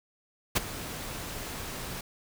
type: noise with ADSR envelope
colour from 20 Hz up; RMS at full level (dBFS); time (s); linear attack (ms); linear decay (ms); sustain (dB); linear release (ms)
pink; -21; 0.55-2.01; 17; 18; -17; 4
effects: none